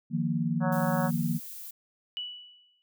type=chord; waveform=sine; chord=Eb suspended second; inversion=none; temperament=equal; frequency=155.56 / 174.61 / 233.1 Hz; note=Eb3 / F3 / Bb3; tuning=0 / 0 / 0 cents; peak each=-30 dBFS; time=0.1-1.4 s; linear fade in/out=50 ms
type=harmonic tone; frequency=185 Hz; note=F#3; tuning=in tune; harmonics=3 / 4 / 5 / 6 / 7 / 8 / 9; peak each=-32 / -34 / -36 / -38 / -39 / -40 / -41 dBFS; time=0.6-1.11 s; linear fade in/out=50 ms
type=noise; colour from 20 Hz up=violet; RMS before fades=-42 dBFS; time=0.72-1.71 s; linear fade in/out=5 ms
type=tone with exponential decay; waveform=sine; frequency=2954 Hz; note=F#7; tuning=3 cents flat; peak=-30 dBFS; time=2.17-2.82 s; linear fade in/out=0 ms; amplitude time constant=140 ms
effects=none